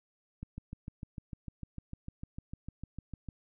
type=click train; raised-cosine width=5 ms; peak=-28 dBFS; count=20; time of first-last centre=0.43-3.287 s; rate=6.65 Hz; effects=none